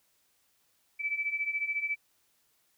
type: beating tone pair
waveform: sine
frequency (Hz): 2300 / 2314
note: D7 / D7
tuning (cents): -37 / -26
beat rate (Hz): 14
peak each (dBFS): -35 / -31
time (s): 0.99-1.96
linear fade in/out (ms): 20
effects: white hiss -71 dBFS RMS until 2.77 s